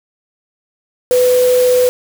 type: tone in noise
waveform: sine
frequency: 499.6 Hz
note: B4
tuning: 20 cents sharp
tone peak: -8 dBFS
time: 1.11-1.89 s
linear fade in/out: 0 ms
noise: white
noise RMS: -24 dBFS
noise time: 1.11-1.89 s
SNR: +13 dB
effects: none